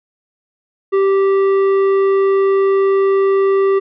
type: tone with tanh clipping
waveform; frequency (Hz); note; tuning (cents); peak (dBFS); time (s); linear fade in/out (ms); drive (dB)
sine; 390.3; G4; -8; -12; 0.92-3.8; 20; 10
effects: none